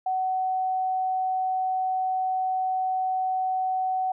sine tone, 750 Hz, F#5, 23 cents sharp, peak -23 dBFS, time 0.06-4.12 s, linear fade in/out 5 ms, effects none

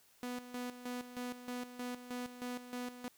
sawtooth tone with tremolo, 246.9 Hz, B3, in tune, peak -35 dBFS, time 0.23-3.08 s, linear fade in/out 0 ms, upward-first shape square, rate 3.2 Hz, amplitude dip 70%, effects white hiss -67 dBFS RMS until 3.17 s

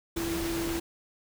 sine tone in noise, 334.4 Hz, E4, 25 cents sharp, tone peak -30 dBFS, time 0.16-0.8 s, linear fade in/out 10 ms, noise pink, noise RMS -35 dBFS, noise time 0.16-0.8 s, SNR +2 dB, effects none

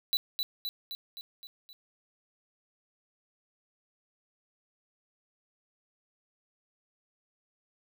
square tone with echo, 3961 Hz, B7, 4 cents sharp, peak -25 dBFS, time 0.13-0.17 s, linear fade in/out 0 ms, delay 260 ms, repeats 6, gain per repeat -4 dB, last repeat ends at 1.73 s, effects none

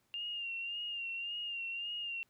sine tone with vibrato, 2794 Hz, F7, in tune, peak -37 dBFS, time 0.14-2.23 s, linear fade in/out 0 ms, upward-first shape sine, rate 1.8 Hz, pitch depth 48 cents each way, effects pink hiss -75 dBFS RMS until 2.29 s + high-pass 60 Hz 12 dB/octave

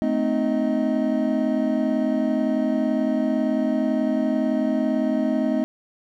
triangle tone cluster, 219.4 / 257.4 / 309.2 / 627 Hz, A3 / C4 / D#4 / D#5, -5 / -28 / -11 / +13 cents, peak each -23 / -21 / -24 / -25 dBFS, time 0.02-5.64 s, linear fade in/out 0 ms, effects none

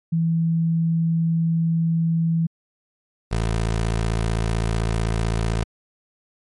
sine / 20% pulse tone pair in turn, 164.81 / 55.73 Hz, E3 / A1, 0 / +23 cents, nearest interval octave + perfect fifth, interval 1877 cents, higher first, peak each -17 / -15 dBFS, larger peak second, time 0.12-2.47 / 3.31-5.64 s, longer first, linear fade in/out 10 ms, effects MP3 48 kbps

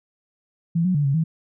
sine tone with pitch steps, 167.4 / 183.9 / 145.8 / 137.9 / 161.2 Hz, E3 / F#3 / D3 / C#3 / E3, +27 / -10 / -12 / -9 / -38 cents, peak -17 dBFS, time 0.75-1.24 s, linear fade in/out 10 ms, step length 98 ms, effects none

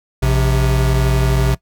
square tone pair together, 57.75 / 130.81 Hz, A#1 / C3, -16 / 0 cents, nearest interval octave + major second, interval 1416 cents, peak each -16 dBFS, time 0.22-1.55 s, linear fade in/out 10 ms, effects noise-tail reverb RT60 0.1 s tail -19 dB re dry

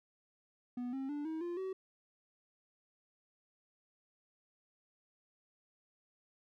triangle tone with pitch steps, 245.7 / 267.9 / 292.2 / 318.6 / 347.5 / 378.9 Hz, B3 / C4 / D4 / D#4 / F4 / F#4, -9 / +41 / -9 / +41 / -9 / +41 cents, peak -35 dBFS, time 0.77-1.73 s, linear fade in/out 5 ms, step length 160 ms, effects none

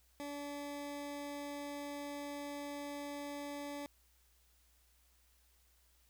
20% pulse tone, 287.5 Hz, D4, 37 cents flat, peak -37 dBFS, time 0.2-3.86 s, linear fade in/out 0 ms, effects added 60 Hz sine -70 dBFS peak until 6.09 s + white hiss -72 dBFS RMS until 6.09 s

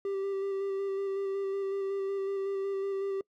triangle tone with vibrato, 392 Hz, G4, in tune, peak -28 dBFS, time 0.05-3.21 s, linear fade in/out 2 ms, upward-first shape square, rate 5.4 Hz, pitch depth 14 cents each way, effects noise-tail reverb RT60 0.1 s tail -24 dB re dry

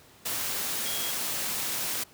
sine tone in noise, 3281 Hz, G#7, 22 cents flat, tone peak -37 dBFS, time 0.85-1.11 s, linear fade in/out 10 ms, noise white, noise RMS -31 dBFS, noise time 0.25-2.04 s, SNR -9 dB, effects pink hiss -55 dBFS RMS until 2.13 s + high-pass 80 Hz 12 dB/octave

